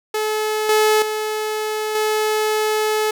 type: tone with level steps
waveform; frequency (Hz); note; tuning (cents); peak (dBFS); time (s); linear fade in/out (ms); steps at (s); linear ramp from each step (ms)
sawtooth; 430; A4; -40; -15 / -9 / -17 / -13; 0.14-3.11; 5; 0.69 / 1.02 / 1.95; 2
effects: none